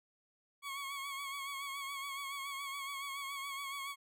20% pulse tone with vibrato, 1108.7 Hz, C#6, in tune, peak -35 dBFS, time 0.62-3.96 s, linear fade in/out 50 ms, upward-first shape sine, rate 7.1 Hz, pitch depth 43 cents each way, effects none

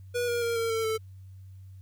square tone with pitch steps, 484.5 / 475.4 / 466.4 / 457.6 / 448.9 / 440.5 Hz, B4 / A#4 / A#4 / A#4 / A4 / A4, -33 / +34 / +1 / -32 / +35 / +2 cents, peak -27 dBFS, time 0.14-0.98 s, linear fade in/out 20 ms, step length 140 ms, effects added 95 Hz sine -44 dBFS peak until 1.81 s + white hiss -72 dBFS RMS until 1.81 s

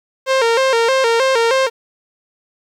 sawtooth tone with vibrato, 493.9 Hz, B4, in tune, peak -8 dBFS, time 0.26-1.7 s, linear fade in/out 50 ms, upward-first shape square, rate 3.2 Hz, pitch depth 120 cents each way, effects low-pass 6000 Hz 12 dB/octave + 8-bit

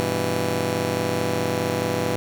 10% pulse chord, E minor, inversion first, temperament just, 98.89 / 123.61 / 164.81 Hz, G2 / B2 / E3, +16 / +2 / 0 cents, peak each -19 dBFS, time 0-2.16 s, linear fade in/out 0 ms, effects none

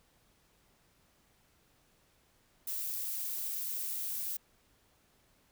violet noise, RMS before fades -37 dBFS, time 2.67-4.37 s, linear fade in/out 5 ms, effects pink hiss -69 dBFS RMS until 5.51 s

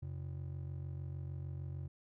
triangle ring-modulated tone, 111.7 Hz, A2, 27 cents sharp, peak -35 dBFS, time 0.02-1.88 s, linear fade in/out 10 ms, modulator 23.3 Hz, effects none

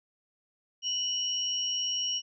sine tone pair together, 2960 / 5602 Hz, F#7 / F8, 0 / +4 cents, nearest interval major seventh, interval 1104 cents, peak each -30 / -32 dBFS, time 0.82-2.22 s, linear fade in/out 50 ms, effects none

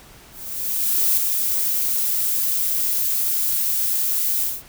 violet noise with ADSR envelope, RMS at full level -17 dBFS, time 0.31-4.63 s, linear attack 860 ms, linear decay 10 ms, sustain -4 dB, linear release 210 ms, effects pink hiss -46 dBFS RMS until 4.68 s

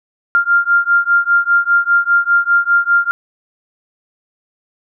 sine beating tone pair, 1394 / 1399 Hz, F6 / F6, -4 / +3 cents, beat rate 5 Hz, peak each -13 dBFS, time 0.35-3.11 s, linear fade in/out 0 ms, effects none

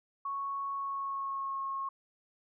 sine tone with pitch glide, 1107 to 1087.4 Hz, C#6 to C#6, -3 to -34 cents, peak -33 dBFS, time 0.25-1.89 s, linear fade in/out 5 ms, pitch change -31 cents, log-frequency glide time 0.74-1.59 s, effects none

